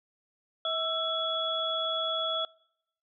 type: tone cluster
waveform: sine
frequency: 646 / 1328 / 3373 Hz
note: E5 / E6 / G#7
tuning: -35 / +12 / +26 cents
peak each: -33 / -34 / -30 dBFS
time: 0.65-2.45 s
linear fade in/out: 2 ms
effects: noise-tail reverb RT60 0.8 s tail -25 dB re dry